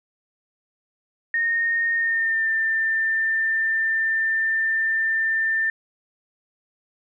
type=tone with pitch glide; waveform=sine; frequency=1845 to 1790.4 Hz; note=A#6 to A6; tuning=-18 to +30 cents; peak=-19 dBFS; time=1.34-5.7 s; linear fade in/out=2 ms; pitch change=-52 cents; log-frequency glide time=1.94-2.49 s; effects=none